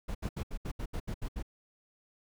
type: noise bursts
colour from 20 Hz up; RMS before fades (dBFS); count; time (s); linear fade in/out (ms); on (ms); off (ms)
brown; -35; 10; 0.08-1.427; 10; 69; 73
effects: none